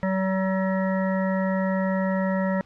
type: harmonic tone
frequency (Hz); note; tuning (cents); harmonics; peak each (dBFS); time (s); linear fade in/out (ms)
190; F#3; +46; 1 / 3 / 5 / 7 / 9 / 10; -23 / -27 / -33 / -37 / -40 / -35; 0.03-2.61; 0
effects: pink hiss -56 dBFS RMS until 2.65 s + low-pass 4000 Hz 12 dB/octave